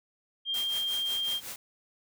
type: tone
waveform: sine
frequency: 3196 Hz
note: G7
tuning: 33 cents sharp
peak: -28 dBFS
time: 0.45-1.41 s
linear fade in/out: 50 ms
type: noise with tremolo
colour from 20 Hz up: white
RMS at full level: -38 dBFS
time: 0.54-1.56 s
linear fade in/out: 2 ms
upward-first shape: triangle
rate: 5.5 Hz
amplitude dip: 80%
effects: none